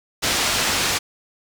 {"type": "low-pass noise", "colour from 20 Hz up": "white", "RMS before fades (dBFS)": -21, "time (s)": [0.22, 0.99], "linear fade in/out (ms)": 20, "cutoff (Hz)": 5800, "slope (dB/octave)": 12, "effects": []}